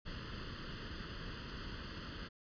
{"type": "noise with comb filter", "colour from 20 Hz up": "pink", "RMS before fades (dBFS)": -45, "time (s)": [0.05, 2.29], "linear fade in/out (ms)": 20, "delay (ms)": 0.65, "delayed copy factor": 0.8, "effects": ["resampled to 11025 Hz"]}